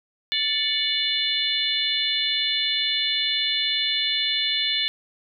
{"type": "harmonic tone with a mistuned harmonic", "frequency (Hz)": 587.3, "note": "D5", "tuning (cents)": 0, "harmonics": [3, 4, 5, 6, 7], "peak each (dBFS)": [-33, -31, -27, -24, -28], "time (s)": [0.32, 4.88], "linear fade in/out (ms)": 0, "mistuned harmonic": 4, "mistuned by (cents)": -87, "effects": []}